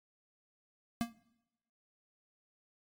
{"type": "tone with exponential decay", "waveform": "square", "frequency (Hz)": 233.1, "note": "A#3", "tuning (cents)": 0, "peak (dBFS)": -27, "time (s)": [1.01, 1.13], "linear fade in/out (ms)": 0, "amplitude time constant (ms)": 25, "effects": ["noise-tail reverb RT60 0.9 s tail -21 dB re dry", "MP3 96 kbps"]}